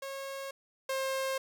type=tone pair in turn; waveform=sawtooth; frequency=545 / 532.6 Hz; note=C#5 / C5; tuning=-29 / +31 cents; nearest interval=unison; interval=40 cents; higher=first; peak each=-34 / -27 dBFS; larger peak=second; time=0.02-0.51 / 0.89-1.38 s; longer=neither; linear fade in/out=5 ms; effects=none